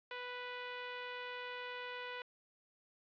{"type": "tone", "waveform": "10% pulse", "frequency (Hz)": 493.9, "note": "B4", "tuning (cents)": 0, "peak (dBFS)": -34, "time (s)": [0.11, 2.22], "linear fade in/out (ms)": 2, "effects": ["resampled to 11025 Hz", "10-bit"]}